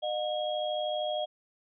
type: tone cluster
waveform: sine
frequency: 609 / 722 / 3286 Hz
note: D#5 / F#5 / G#7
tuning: -37 / -43 / -19 cents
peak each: -31 / -34 / -37 dBFS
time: 0.02-1.26 s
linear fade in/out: 20 ms
effects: none